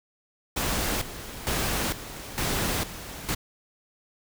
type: noise with tremolo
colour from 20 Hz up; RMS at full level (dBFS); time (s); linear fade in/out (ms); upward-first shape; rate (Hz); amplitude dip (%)
pink; -27; 0.56-3.35; 10; square; 1.1; 75
effects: none